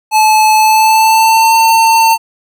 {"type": "tone with pitch glide", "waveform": "square", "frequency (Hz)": [865, 901.2], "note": ["A5", "A5"], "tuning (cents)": [-30, 41], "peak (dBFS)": -6, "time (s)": [0.11, 2.18], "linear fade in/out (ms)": 50, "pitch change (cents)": 71, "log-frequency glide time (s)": [0.54, 1.52], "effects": []}